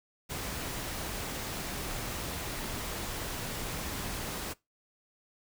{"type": "noise", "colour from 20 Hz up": "pink", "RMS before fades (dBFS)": -37, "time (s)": [0.29, 4.54], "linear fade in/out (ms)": 20, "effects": ["noise-tail reverb RT60 0.2 s tail -21 dB re dry"]}